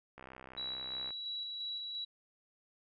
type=click train; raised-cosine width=0.5 ms; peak=-34 dBFS; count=61; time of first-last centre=0.18-1.106 s; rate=64.8 Hz
type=tone with tremolo; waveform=sine; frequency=3909 Hz; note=B7; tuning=19 cents flat; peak=-37 dBFS; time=0.57-2.05 s; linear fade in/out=10 ms; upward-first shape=square; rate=2.9 Hz; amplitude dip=25%
effects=none